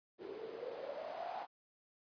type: noise with band-pass filter sweep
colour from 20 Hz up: white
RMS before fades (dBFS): -45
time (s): 0.18-1.47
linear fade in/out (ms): 50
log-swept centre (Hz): 370 to 800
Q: 9
effects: resampled to 11025 Hz